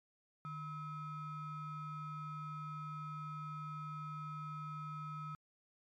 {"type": "ring-modulated tone", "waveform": "triangle", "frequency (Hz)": 568, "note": "C#5", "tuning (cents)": 42, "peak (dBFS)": -37, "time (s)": [0.45, 5.35], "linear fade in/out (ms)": 0, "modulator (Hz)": 720, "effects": ["MP3 96 kbps"]}